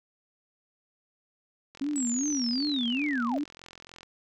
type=click train; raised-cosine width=0.2 ms; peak=-29 dBFS; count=100; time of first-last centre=1.75-4.031 s; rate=43.4 Hz
type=tone with vibrato; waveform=sine; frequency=263.9 Hz; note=C4; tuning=15 cents sharp; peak=-27 dBFS; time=1.81-3.44 s; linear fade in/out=5 ms; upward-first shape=sine; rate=2.6 Hz; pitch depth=210 cents each way
type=linear sweep; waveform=sine; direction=down; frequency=7902 to 551 Hz; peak=-30 dBFS; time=1.96-3.38 s; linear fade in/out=0 ms
effects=none